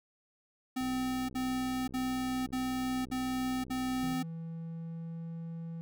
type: tone bursts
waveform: square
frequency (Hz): 257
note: C4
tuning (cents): -31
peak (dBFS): -32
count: 6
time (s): 0.76-4.23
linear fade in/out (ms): 10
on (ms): 530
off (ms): 58
type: click train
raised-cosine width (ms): 3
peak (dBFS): -36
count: 213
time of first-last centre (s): 0.81-4.138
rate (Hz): 63.7
type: tone with pitch glide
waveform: triangle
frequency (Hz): 164.2 to 165.63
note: E3 to E3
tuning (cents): -6 to +9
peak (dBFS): -36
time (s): 4.03-5.81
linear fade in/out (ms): 0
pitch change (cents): +15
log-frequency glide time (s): 4.18-5.26
effects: none